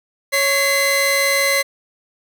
sawtooth tone pair together, 554.4 / 2048 Hz, C#5 / C7, 0 / -38 cents, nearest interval octave + major seventh, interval 2262 cents, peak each -15 / -13 dBFS, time 0.32-1.63 s, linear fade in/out 20 ms, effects none

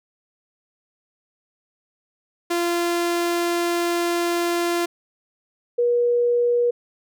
sawtooth / sine tone pair in turn, 344.7 / 480.7 Hz, F4 / B4, -23 / -47 cents, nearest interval tritone, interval 576 cents, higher second, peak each -16 dBFS, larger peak neither, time 2.5-4.86 / 5.78-6.71 s, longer first, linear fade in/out 10 ms, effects none

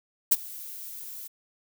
violet noise with ADSR envelope, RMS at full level -17 dBFS, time 0.31-1.28 s, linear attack 12 ms, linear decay 34 ms, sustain -23 dB, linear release 12 ms, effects none

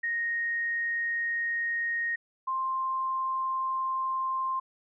sine tone pair in turn, 1864.7 / 1051.4 Hz, A#6 / C6, 0 / +8 cents, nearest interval minor seventh, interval 992 cents, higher first, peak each -27 dBFS, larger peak neither, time 0.03-2.16 / 2.47-4.6 s, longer neither, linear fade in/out 10 ms, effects none

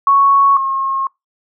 sine tone pair in turn, 1108.7 / 1079.6 Hz, C#6 / C#6, 0 / -46 cents, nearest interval unison, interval 46 cents, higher first, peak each -7 / -15 dBFS, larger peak first, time 0.07-0.57 / 0.57-1.07 s, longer neither, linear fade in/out 2 ms, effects noise-tail reverb RT60 0.2 s tail -25 dB re dry

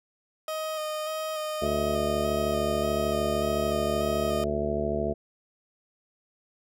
30% pulse tone with vibrato, 622 Hz, D#5, 1 cent flat, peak -27 dBFS, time 0.48-4.44 s, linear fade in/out 2 ms, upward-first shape square, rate 1.7 Hz, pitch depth 17 cents each way
harmonic tone, 73.42 Hz, D2, in tune, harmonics 1 / 2 / 3 / 4 / 5 / 6 / 7 / 8 / 9, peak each -35 / -37 / -33 / -42 / -32 / -33 / -42 / -39 / -30 dBFS, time 1.61-5.14 s, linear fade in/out 20 ms
effects none

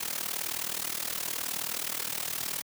white noise with amplitude modulation, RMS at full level -30 dBFS, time 0-2.62 s, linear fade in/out 10 ms, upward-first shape sine, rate 39.1 Hz, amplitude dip 85%, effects high-pass 100 Hz 12 dB/octave

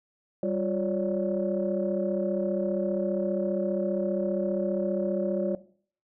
sine tone cluster, 196.6 / 354.1 / 551 / 586 Hz, G3 / F4 / C#5 / D5, +5 / +24 / -11 / -4 cents, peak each -30 dBFS, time 0.43-5.55 s, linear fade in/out 2 ms, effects noise-tail reverb RT60 0.5 s tail -17 dB re dry + tanh soft clip ceiling -16 dBFS

